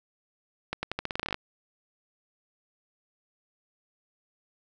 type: accelerating click train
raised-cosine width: 0.3 ms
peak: -14 dBFS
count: 14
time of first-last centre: 0.73-1.344 s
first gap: 100 ms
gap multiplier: 0.86
effects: none